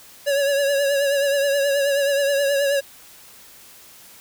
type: tone with vibrato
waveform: square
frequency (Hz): 561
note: C#5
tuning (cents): +21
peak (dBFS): -18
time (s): 0.26-2.81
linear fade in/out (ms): 20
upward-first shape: triangle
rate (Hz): 9.4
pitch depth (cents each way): 53
effects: white hiss -46 dBFS RMS until 4.2 s